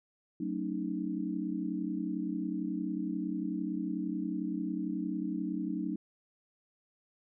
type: chord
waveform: sine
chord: D# half-diminished seventh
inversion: first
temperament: just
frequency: 186.68 / 224 / 280 / 311.1 Hz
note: F#3 / A3 / C#4 / D#4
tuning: +16 / +31 / +18 / 0 cents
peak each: -37 / -39 / -38 / -36 dBFS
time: 0.4-5.96 s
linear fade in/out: 5 ms
effects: none